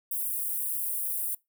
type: high-pass noise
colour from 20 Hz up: white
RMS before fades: -31 dBFS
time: 0.11-1.35 s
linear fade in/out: 5 ms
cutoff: 9300 Hz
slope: 48 dB/octave
effects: noise-tail reverb RT60 0.2 s tail -23 dB re dry